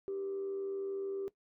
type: tone with frequency modulation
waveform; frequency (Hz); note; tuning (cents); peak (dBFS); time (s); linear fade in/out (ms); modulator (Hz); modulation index
sine; 392; G4; 0; -34; 0.08-1.28; 0; 87.1; 0.24
effects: noise-tail reverb RT60 0.1 s tail -18 dB re dry + tanh soft clip ceiling -31 dBFS